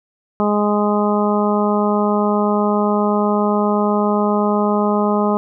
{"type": "harmonic tone", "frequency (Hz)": 207.7, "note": "G#3", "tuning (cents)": 0, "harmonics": [1, 2, 3, 4, 5, 6], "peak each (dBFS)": [-17, -20, -22, -23, -24, -25], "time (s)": [0.4, 5.37], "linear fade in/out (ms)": 0, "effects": []}